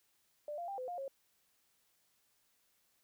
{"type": "tone with pitch steps", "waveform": "sine", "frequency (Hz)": [593, 692, 792, 509, 707, 544], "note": ["D5", "F5", "G5", "C5", "F5", "C#5"], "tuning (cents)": [17, -16, 18, -48, 21, -33], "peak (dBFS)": -39, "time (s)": [0.48, 1.08], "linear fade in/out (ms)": 2, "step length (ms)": 100, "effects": ["white hiss -75 dBFS RMS until 3.03 s"]}